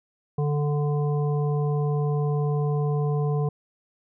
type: harmonic tone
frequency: 146.83 Hz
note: D3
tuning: in tune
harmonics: 1 / 3 / 5 / 7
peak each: -22 / -29 / -36 / -39 dBFS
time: 0.38-3.49 s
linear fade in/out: 5 ms
effects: none